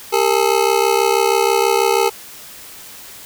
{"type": "ring-modulated tone", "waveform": "25% pulse", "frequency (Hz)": 429.4, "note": "A4", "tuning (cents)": -42, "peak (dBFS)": -6, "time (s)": [0.12, 2.1], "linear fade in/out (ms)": 20, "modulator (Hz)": 33.1, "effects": ["white hiss -37 dBFS RMS until 3.25 s"]}